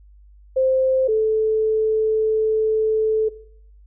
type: tone pair in turn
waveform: sine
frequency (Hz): 523.3 / 436.7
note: C5 / A4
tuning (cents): 0 / -13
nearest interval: minor third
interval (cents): 313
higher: first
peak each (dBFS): -15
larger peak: neither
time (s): 0.56-1.08 / 1.08-3.29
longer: second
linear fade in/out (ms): 10
effects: noise-tail reverb RT60 0.6 s tail -17 dB re dry + added 50 Hz sine -45 dBFS peak until 3.86 s